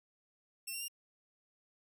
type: tone with pitch steps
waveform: 10% pulse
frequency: 2702 / 2752 / 2804 Hz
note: E7 / F7 / F7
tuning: +42 / -26 / +6 cents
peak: -31 dBFS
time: 0.67-0.883 s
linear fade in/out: 10 ms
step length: 71 ms
effects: none